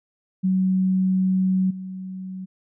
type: tone with level steps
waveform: sine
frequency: 187.4 Hz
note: F#3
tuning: 22 cents sharp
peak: -17 / -30 dBFS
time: 0.43-2.46 s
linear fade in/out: 20 ms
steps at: 1.7 s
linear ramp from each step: 10 ms
effects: none